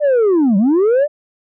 sine linear two-way sweep, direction down then up, 609 to 185 to 609 Hz, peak -7 dBFS, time 0-1.08 s, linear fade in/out 50 ms, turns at 0.57 s, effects tanh soft clip ceiling -9 dBFS

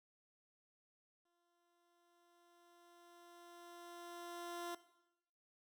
15% pulse tone with exponential growth, 346 Hz, F4, 16 cents flat, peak -36 dBFS, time 1.25-4.75 s, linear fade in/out 5 ms, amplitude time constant 760 ms, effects noise-tail reverb RT60 0.9 s tail -17 dB re dry

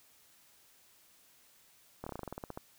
slowing click train, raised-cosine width 1 ms, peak -26 dBFS, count 13, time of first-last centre 2.04-2.575 s, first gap 25 ms, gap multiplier 1.1, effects white hiss -64 dBFS RMS until 2.78 s

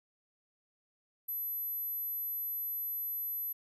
sine tone, 12000 Hz, F#9, 23 cents sharp, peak -34 dBFS, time 1.28-3.53 s, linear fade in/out 10 ms, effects none

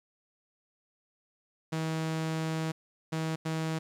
sawtooth tone bursts at uneven times, 160 Hz, D#3, 49 cents sharp, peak -26 dBFS, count 3, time 1.72-2.72 / 3.12-3.36 / 3.45-3.79 s, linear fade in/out 10 ms, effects low-pass 9000 Hz 12 dB/octave + 10-bit

